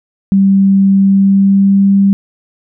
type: tone with pitch glide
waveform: sine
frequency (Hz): 195.1 to 197.25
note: G3 to G3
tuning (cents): -8 to +11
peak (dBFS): -5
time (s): 0.32-2.13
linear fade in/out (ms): 0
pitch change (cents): +19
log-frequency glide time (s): 0.96-1.94
effects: none